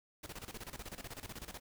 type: noise with tremolo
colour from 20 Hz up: pink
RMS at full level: -45 dBFS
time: 0.23-1.6 s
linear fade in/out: 10 ms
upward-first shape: square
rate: 16 Hz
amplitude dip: 80%
effects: none